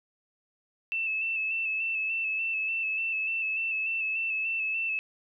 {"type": "tone with vibrato", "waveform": "sine", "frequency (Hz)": 2637, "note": "E7", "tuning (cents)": 0, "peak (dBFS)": -27, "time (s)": [0.92, 4.99], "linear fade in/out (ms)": 0, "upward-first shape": "square", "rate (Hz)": 3.4, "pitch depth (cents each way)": 25, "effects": []}